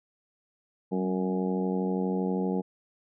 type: harmonic tone with a mistuned harmonic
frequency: 92.5 Hz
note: F#2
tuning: in tune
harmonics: 2 / 3 / 4 / 5 / 6 / 7 / 8 / 9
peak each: -28 / -34 / -34 / -33 / -47 / -43 / -44 / -40 dBFS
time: 0.91-2.62 s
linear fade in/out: 20 ms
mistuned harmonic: 2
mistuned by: +34 cents
effects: none